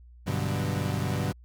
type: chord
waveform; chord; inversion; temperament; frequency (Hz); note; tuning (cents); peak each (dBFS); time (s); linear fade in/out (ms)
35% pulse; G major seventh; none; equal with one note detuned; 98.4 / 123.47 / 146.83 / 185; G2 / B2 / D3 / F#3; +7 / 0 / 0 / 0; -29 / -31 / -30 / -33; 0.26-1.33; 20
effects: added 60 Hz sine -48 dBFS peak until 1.44 s